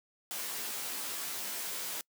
white noise with comb filter, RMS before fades -38 dBFS, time 0.31-2.01 s, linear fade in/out 0 ms, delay 15 ms, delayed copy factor +1, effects noise-tail reverb RT60 0.1 s tail -26 dB re dry + high-pass 200 Hz 12 dB/octave

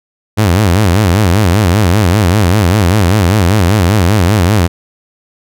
sawtooth tone with vibrato, 96.3 Hz, G2, 30 cents flat, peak -3 dBFS, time 0.37-4.68 s, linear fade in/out 20 ms, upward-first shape sine, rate 5.1 Hz, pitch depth 230 cents each way, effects none

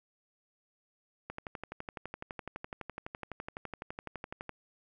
click train, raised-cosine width 0.5 ms, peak -24 dBFS, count 39, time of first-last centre 1.3-4.493 s, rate 11.9 Hz, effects none

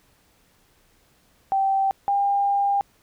sine tone pair in turn, 778 / 801.3 Hz, G5 / G5, -13 / +38 cents, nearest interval minor second, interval 51 cents, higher second, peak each -18 dBFS, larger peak neither, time 1.52-1.91 / 2.08-2.81 s, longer second, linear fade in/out 0 ms, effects pink hiss -61 dBFS RMS until 3.02 s

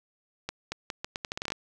accelerating click train, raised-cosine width 0.2 ms, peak -15 dBFS, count 13, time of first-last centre 0.49-1.521 s, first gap 230 ms, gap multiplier 0.79, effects none

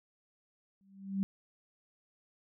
sine tone with exponential growth, 194.9 Hz, G3, 10 cents flat, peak -26 dBFS, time 0.81-1.23 s, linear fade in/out 0 ms, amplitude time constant 90 ms, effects none

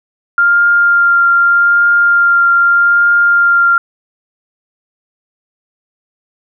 sine tone with vibrato, 1396.9 Hz, F6, in tune, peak -6 dBFS, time 0.38-3.78 s, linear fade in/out 2 ms, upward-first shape triangle, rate 0.82 Hz, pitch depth 12 cents each way, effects none

